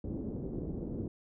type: low-pass noise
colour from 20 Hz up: white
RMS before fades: -38 dBFS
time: 0.04-1.08 s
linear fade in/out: 2 ms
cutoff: 370 Hz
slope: 24 dB/octave
effects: none